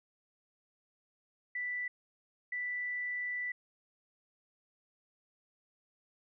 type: tone bursts at uneven times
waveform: sine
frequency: 1975.5 Hz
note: B6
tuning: in tune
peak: -34 dBFS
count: 2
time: 1.55-1.88 / 2.52-3.52 s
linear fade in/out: 5 ms
effects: none